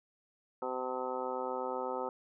harmonic tone, 128 Hz, C3, 38 cents flat, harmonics 2 / 3 / 4 / 5 / 6 / 7 / 8 / 9 / 10, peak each -46 / -41 / -38 / -49 / -43 / -40 / -48 / -53 / -43 dBFS, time 0.62-2.09 s, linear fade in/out 2 ms, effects none

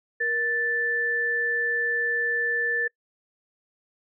sine tone pair together, 473.2 / 1760 Hz, A#4 / A6, +26 / 0 cents, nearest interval octave + major seventh, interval 2274 cents, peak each -31 / -23 dBFS, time 0.2-2.88 s, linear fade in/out 10 ms, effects noise-tail reverb RT60 0.1 s tail -25 dB re dry

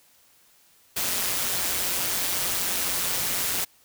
white noise with amplitude modulation, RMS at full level -24 dBFS, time 0.96-3.65 s, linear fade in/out 10 ms, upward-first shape sine, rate 182 Hz, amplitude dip 55%, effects white hiss -59 dBFS RMS until 3.84 s

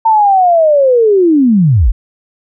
sine linear sweep, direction down, 909 to 34.65 Hz, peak -5 dBFS, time 0.05-1.92 s, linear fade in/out 10 ms, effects none

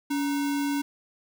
sine tone with sample-and-hold, 283.8 Hz, C#4, 41 cents sharp, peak -24 dBFS, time 0.1-0.82 s, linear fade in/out 10 ms, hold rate 1225 Hz, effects none

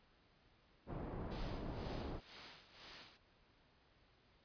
pink low-pass noise, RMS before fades -45 dBFS, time 0.86-2.21 s, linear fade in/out 50 ms, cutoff 800 Hz, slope 12 dB/octave
white noise with tremolo, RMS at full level -50 dBFS, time 1.3-3.18 s, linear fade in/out 20 ms, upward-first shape sine, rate 2 Hz, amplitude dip 75%
effects pink hiss -71 dBFS RMS until 4.44 s + resampled to 11025 Hz

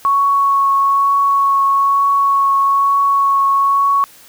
sine tone with vibrato, 1108.7 Hz, C#6, in tune, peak -10 dBFS, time 0.05-4.04 s, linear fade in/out 0 ms, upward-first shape triangle, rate 1.1 Hz, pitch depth 12 cents each way, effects white hiss -43 dBFS RMS until 4.28 s

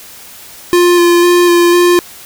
square tone with vibrato, 349.2 Hz, F4, in tune, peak -6 dBFS, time 0.73-1.99 s, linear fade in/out 0 ms, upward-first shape square, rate 2 Hz, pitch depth 13 cents each way, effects white hiss -34 dBFS RMS until 2.25 s

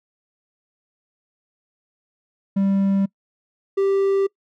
triangle tone pair in turn, 196 / 392 Hz, G3 / G4, 0 / 0 cents, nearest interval octave, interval 1200 cents, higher second, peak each -14 dBFS, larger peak neither, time 2.56-3.06 / 3.77-4.27 s, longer neither, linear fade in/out 10 ms, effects noise-tail reverb RT60 0.1 s tail -24 dB re dry

